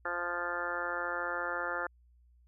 harmonic tone, 174.61 Hz, F3, in tune, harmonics 2 / 3 / 4 / 5 / 6 / 7 / 8 / 9 / 10, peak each -45 / -40 / -44 / -42 / -45 / -41 / -37 / -44 / -40 dBFS, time 0.05-1.87 s, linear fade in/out 5 ms, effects added 60 Hz sine -60 dBFS peak until 2.47 s

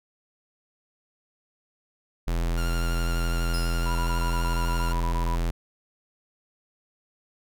square tone, 42.24 Hz, E1, 43 cents sharp, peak -24 dBFS, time 2.27-5.51 s, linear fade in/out 10 ms
sawtooth tone with vibrato, 1396.9 Hz, F6, in tune, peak -31 dBFS, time 2.57-4.93 s, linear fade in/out 10 ms, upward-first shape sine, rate 12 Hz, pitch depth 26 cents each way
sawtooth tone with exponential decay, 5100 Hz, D#8, 42 cents sharp, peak -29 dBFS, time 3.54-4.05 s, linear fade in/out 1 ms, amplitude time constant 110 ms
sine tone bursts, 982 Hz, B5, 10 cents flat, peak -31 dBFS, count 13, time 3.86-5.355 s, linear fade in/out 2 ms, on 91 ms, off 26 ms
effects none

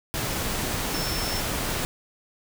sine tone in noise, 5350 Hz, E8, 25 cents sharp, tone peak -32 dBFS, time 0.94-1.4 s, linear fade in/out 0 ms, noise pink, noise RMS -28 dBFS, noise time 0.14-1.85 s, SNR -7 dB, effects none

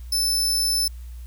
sawtooth tone, 5274 Hz, E8, in tune, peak -17 dBFS, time 0.12-0.88 s, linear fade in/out 5 ms, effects added 60 Hz sine -34 dBFS peak until 1.26 s + white hiss -56 dBFS RMS until 1.26 s

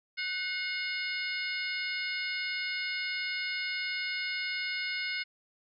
harmonic tone with a mistuned harmonic, 720 Hz, F#5, 47 cents flat, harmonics 2 / 3 / 4 / 5 / 6 / 7, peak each -39 / -34 / -42 / -45 / -40 / -42 dBFS, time 0.17-5.24 s, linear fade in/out 20 ms, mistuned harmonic 2, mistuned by +69 cents, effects none

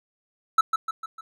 triangle tone with echo, 1318.5 Hz, E6, in tune, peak -11 dBFS, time 0.58-0.61 s, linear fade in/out 5 ms, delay 150 ms, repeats 4, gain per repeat -6 dB, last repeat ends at 1.21 s, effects none

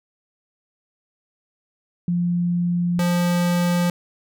sine / square tone pair in turn, 174.61 / 175.25 Hz, F3 / F3, 0 / +6 cents, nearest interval unison, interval 6 cents, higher second, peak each -18 dBFS, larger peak neither, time 2.08-2.99 / 2.99-3.9 s, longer neither, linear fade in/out 2 ms, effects none

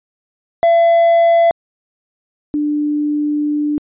triangle / sine tone pair in turn, 675 / 296.4 Hz, E5 / D4, +41 / +16 cents, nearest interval octave + major second, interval 1425 cents, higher first, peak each -6 / -14 dBFS, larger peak first, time 0.63-1.51 / 2.54-3.78 s, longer second, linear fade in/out 0 ms, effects resampled to 8000 Hz

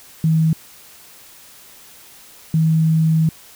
sine tone pair in turn, 160 / 160 Hz, D#3 / D#3, +49 / +49 cents, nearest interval unison, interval 0 cents, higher neither, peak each -12 dBFS, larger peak neither, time 0.24-0.53 / 2.54-3.29 s, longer second, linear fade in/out 2 ms, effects white hiss -44 dBFS RMS until 3.55 s

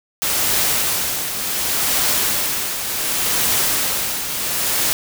white noise with tremolo, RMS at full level -17 dBFS, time 0.22-4.93 s, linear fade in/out 0 ms, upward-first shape triangle, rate 0.68 Hz, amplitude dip 60%, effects none

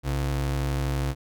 square ring-modulated tone, 98.1 Hz, G2, 2 cents sharp, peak -22 dBFS, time 0.03-1.15 s, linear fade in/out 50 ms, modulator 36.1 Hz, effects none

